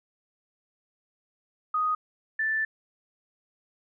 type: tone pair in turn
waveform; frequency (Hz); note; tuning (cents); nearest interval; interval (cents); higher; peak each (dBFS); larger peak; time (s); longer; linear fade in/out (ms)
sine; 1246 / 1762.1; D#6 / A6; +2 / +2; tritone; 600; second; -23 / -24; first; 1.74-1.95 / 2.39-2.65; second; 5
effects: none